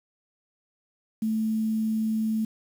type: tone with quantisation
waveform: sine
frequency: 219.7 Hz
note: A3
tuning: 2 cents flat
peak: -23 dBFS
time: 1.22-2.45 s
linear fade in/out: 5 ms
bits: 8
effects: none